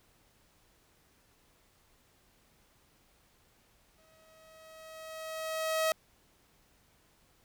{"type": "tone with exponential growth", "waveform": "sawtooth", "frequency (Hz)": 638, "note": "D#5", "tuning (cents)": 43, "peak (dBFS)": -22, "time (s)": [3.98, 5.92], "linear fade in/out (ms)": 1, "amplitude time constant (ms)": 420, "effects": ["pink hiss -67 dBFS RMS until 7.44 s"]}